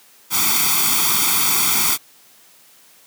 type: noise with comb filter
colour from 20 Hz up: white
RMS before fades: -17 dBFS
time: 0.3-1.98 s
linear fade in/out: 50 ms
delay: 0.87 ms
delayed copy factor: +1
effects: white hiss -50 dBFS RMS until 3.06 s + high-pass 150 Hz 12 dB/octave